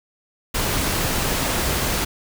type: noise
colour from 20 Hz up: pink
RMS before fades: -22 dBFS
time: 0.54-2.05 s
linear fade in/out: 10 ms
effects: none